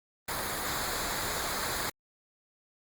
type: noise with comb filter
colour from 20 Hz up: pink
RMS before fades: -33 dBFS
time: 0.28-1.9 s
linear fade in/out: 5 ms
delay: 0.35 ms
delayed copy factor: -0.65
effects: Opus 32 kbps